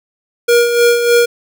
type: tone with tremolo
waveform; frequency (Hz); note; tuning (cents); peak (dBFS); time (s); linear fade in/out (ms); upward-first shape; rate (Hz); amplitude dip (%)
square; 475.2; A#4; +33; -7; 0.48-1.26; 10; sine; 3.3; 55
effects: none